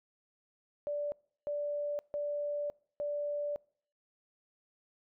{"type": "tone bursts at uneven times", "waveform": "sine", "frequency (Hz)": 584, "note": "D5", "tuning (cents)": -10, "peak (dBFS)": -32, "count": 4, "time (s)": [[0.87, 1.12], [1.47, 1.99], [2.14, 2.7], [3, 3.56]], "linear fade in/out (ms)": 0, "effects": ["noise-tail reverb RT60 0.6 s tail -26 dB re dry"]}